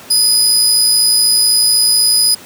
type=tone; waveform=25% pulse; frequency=4978 Hz; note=D#8; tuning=in tune; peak=-4 dBFS; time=0.1-2.35 s; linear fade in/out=10 ms; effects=pink hiss -36 dBFS RMS until 2.45 s + high-pass 150 Hz 12 dB/octave